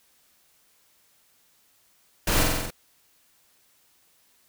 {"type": "noise with echo", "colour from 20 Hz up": "pink", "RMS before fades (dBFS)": -23, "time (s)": [2.27, 2.43], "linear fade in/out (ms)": 5, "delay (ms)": 46, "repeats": 6, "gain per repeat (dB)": -2, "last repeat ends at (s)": 2.706, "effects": ["white hiss -63 dBFS RMS until 4.48 s"]}